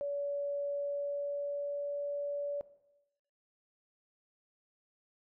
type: tone with pitch glide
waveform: sine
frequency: 570 to 574 Hz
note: C#5 to D5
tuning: +48 to -40 cents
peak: -33 dBFS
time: 0.01-2.61 s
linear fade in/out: 0 ms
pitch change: +12 cents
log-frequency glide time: 0.7-2.01 s
effects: noise-tail reverb RT60 0.9 s tail -17 dB re dry